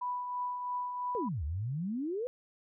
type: tone with tremolo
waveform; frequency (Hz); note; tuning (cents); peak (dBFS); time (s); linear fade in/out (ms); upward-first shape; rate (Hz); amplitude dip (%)
sine; 987.8; B5; 0; -31; 0.01-1.29; 10; triangle; 3; 45
type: exponential two-way sweep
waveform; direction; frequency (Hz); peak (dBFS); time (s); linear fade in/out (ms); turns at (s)
sine; down then up; 515 to 69.3 to 515; -32; 1.15-2.27; 0; 1.44
effects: none